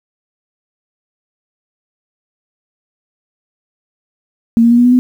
sine tone with pitch steps, 230 / 234.2 / 238.4 / 242.7 / 247.1 / 251.5 Hz, A#3 / A#3 / A#3 / B3 / B3 / B3, -23 / +8 / +39 / -30 / +1 / +32 cents, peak -5 dBFS, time 4.57-4.99 s, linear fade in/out 0 ms, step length 70 ms, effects 7-bit

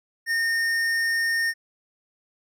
triangle tone with tanh clipping, 1831 Hz, A#6, 32 cents flat, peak -23 dBFS, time 0.26-1.54 s, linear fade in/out 50 ms, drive 17 dB, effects none

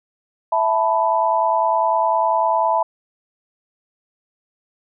sine chord, E suspended fourth, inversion none, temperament just, 659.3 / 879 / 988.9 Hz, E5 / A5 / B5, 0 / -2 / +2 cents, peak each -20 / -19 / -19 dBFS, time 0.52-2.83 s, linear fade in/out 5 ms, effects none

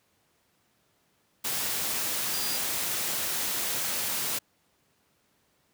sine tone in noise, 4816 Hz, D8, 43 cents sharp, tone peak -35 dBFS, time 2.33-2.58 s, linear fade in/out 10 ms, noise white, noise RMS -30 dBFS, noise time 1.44-4.39 s, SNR -8 dB, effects pink hiss -69 dBFS RMS until 5.73 s + high-pass 100 Hz 12 dB/octave

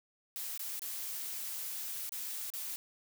blue noise with dropouts, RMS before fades -40 dBFS, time 0.36-2.76 s, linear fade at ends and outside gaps 0 ms, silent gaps 0.576-0.594 / 0.794-0.819 / 2.093-2.121 / 2.502-2.537 s, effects none

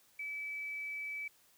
sine tone with quantisation, 2300 Hz, D7, 37 cents flat, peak -38 dBFS, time 0.19-1.28 s, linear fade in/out 5 ms, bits 11, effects white hiss -67 dBFS RMS until 1.57 s

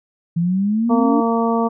sine exponential sweep, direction up, 164.81 to 296.3 Hz, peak -15 dBFS, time 0.36-1.21 s, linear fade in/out 10 ms
harmonic tone, 229.8 Hz, A#3, 25 cents flat, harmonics 1 / 2 / 3 / 4 / 5, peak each -18 / -21 / -23 / -24 / -25 dBFS, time 0.89-1.69 s, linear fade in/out 20 ms
effects none

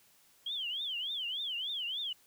sine tone with vibrato, 3182 Hz, G7, 25 cents sharp, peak -34 dBFS, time 0.46-2.13 s, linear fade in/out 5 ms, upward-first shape triangle, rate 3.4 Hz, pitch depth 260 cents each way, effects white hiss -65 dBFS RMS until 2.26 s

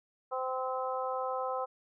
harmonic tone, 258.7 Hz, C4, 19 cents flat, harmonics 2 / 3 / 4 / 5, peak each -35 / -37 / -38 / -39 dBFS, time 0.31-1.66 s, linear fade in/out 20 ms, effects none

